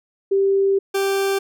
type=tone pair in turn; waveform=sine / 40% pulse; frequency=392 / 392 Hz; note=G4 / G4; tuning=0 / 0 cents; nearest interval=unison; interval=0 cents; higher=neither; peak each=-14 / -17 dBFS; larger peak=first; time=0.31-0.79 / 0.94-1.39 s; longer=first; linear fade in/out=10 ms; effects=none